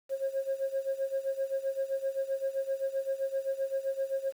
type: tone with tremolo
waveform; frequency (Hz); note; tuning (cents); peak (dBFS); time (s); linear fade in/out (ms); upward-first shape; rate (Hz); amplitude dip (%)
sine; 540; C#5; -45; -25; 0.09-4.33; 50; sine; 7.7; 85
effects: tanh soft clip ceiling -24 dBFS + 9-bit